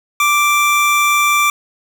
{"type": "tone pair together", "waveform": "square", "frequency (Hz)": [1174.5, 2349], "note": ["D6", "D7"], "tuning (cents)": [0, 0], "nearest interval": "octave", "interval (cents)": 1200, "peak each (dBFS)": [-14, -15], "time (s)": [0.2, 1.5], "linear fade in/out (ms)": 2, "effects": []}